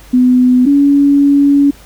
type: tone pair in turn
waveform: sine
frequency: 251.1 / 282.8 Hz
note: B3 / C#4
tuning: +29 / +35 cents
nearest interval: major second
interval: 206 cents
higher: second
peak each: -5 dBFS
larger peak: neither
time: 0.13-0.66 / 0.66-1.71 s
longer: second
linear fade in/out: 10 ms
effects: added 50 Hz sine -40 dBFS peak until 1.85 s + pink hiss -41 dBFS RMS until 1.85 s